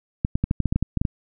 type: clicks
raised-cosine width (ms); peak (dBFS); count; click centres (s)
5; -8; 12; 0.249 / 0.355 / 0.44 / 0.511 / 0.603 / 0.657 / 0.725 / 0.76 / 0.826 / 0.973 / 1.015 / 1.052
effects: none